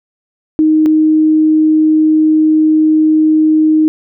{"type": "tone pair in turn", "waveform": "sine", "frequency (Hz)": [311.5, 311.5], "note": ["D#4", "D#4"], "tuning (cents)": [2, 2], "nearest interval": "unison", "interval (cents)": 0, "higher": "neither", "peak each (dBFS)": -6, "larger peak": "neither", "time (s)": [[0.59, 0.86], [0.86, 3.88]], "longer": "second", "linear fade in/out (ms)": 0, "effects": []}